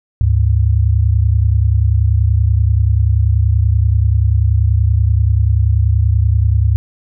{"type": "tone pair together", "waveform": "sine", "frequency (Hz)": [73.4, 103.8], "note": ["D2", "G#2"], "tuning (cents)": [0, 0], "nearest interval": "tritone", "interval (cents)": 600, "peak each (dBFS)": -12, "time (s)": [0.21, 6.76], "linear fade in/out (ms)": 0, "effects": []}